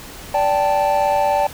triangle chord, D suspended fourth, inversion none, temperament equal with one note detuned, 582.3 / 784 / 880 Hz, D5 / G5 / A5, -15 / 0 / 0 cents, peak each -17 dBFS, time 0.34-1.47 s, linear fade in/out 5 ms, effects pink hiss -36 dBFS RMS until 1.53 s

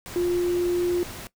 sine tone in noise, 352.2 Hz, F4, 15 cents sharp, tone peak -20 dBFS, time 0.16-1.03 s, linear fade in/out 0 ms, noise pink, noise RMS -38 dBFS, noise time 0.06-1.27 s, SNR +15 dB, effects noise-tail reverb RT60 0.1 s tail -18 dB re dry

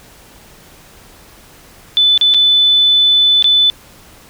sine tone with dropouts, 3500 Hz, A7, 10 cents flat, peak -7 dBFS, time 1.97-3.7 s, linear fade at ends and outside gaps 0 ms, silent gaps 2.177-2.212 / 2.339-2.345 / 3.425-3.443 s, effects pink hiss -42 dBFS RMS until 4.29 s

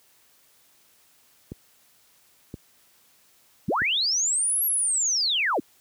clicks, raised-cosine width 3 ms, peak -21 dBFS, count 3, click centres 1.519 / 2.541 / 3.819 s
sine linear two-way sweep, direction up then down, 95.7 to 11670 to 204.2 Hz, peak -21 dBFS, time 3.68-5.6 s, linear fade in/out 5 ms, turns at 4.65 s
effects white hiss -60 dBFS RMS until 5.8 s + high-pass 60 Hz 12 dB/octave

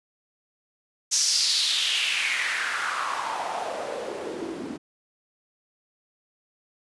white noise with band-pass filter sweep, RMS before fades -27 dBFS, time 1.11-4.78 s, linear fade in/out 20 ms, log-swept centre 6200 to 260 Hz, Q 3.6, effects resampled to 24000 Hz

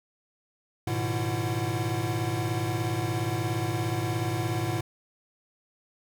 square tone cluster, 105.5 / 122.5 / 155.9 / 337.7 / 732 Hz, G#2 / B2 / D#3 / E4 / F#5, +28 / -14 / +4 / +42 / -19 cents, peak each -32 / -32 / -38 / -34 / -38 dBFS, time 0.87-4.81 s, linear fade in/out 5 ms, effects none

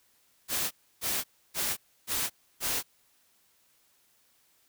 white noise bursts, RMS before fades -30 dBFS, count 5, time 0.48-2.83 s, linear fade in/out 50 ms, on 230 ms, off 300 ms, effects white hiss -67 dBFS RMS until 4.68 s

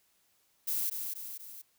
violet noise with echo, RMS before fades -32 dBFS, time 0.67-0.9 s, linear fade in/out 10 ms, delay 240 ms, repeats 3, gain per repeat -5 dB, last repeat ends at 1.62 s, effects white hiss -71 dBFS RMS until 1.78 s

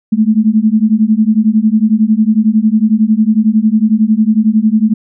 sine beating tone pair, 211.8 / 222.8 Hz, G#3 / A3, +34 / +22 cents, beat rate 11 Hz, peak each -10 dBFS, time 0.12-4.94 s, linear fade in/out 10 ms, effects none

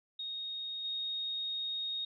sine tone with level steps, 3729 Hz, A#7, in tune, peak -37 / -34 dBFS, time 0.19-2.05 s, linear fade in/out 5 ms, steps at 0.84 s, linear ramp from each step 10 ms, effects none

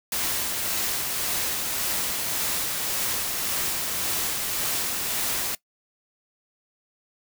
white noise with tremolo, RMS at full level -26 dBFS, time 0.12-5.55 s, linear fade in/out 2 ms, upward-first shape sine, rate 1.8 Hz, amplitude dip 25%, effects noise-tail reverb RT60 0.1 s tail -20 dB re dry

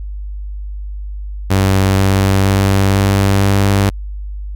sawtooth tone with pitch steps, 96.3 / 97.03 / 97.76 / 98.49 / 99.24 Hz, G2 / G2 / G2 / G2 / G2, -30 / -17 / -4 / +9 / +22 cents, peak -6 dBFS, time 1.5-3.9 s, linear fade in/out 10 ms, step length 480 ms, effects added 50 Hz sine -22 dBFS peak until 4.55 s

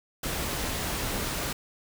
pink noise, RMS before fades -31 dBFS, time 0.23-1.53 s, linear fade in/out 5 ms, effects none

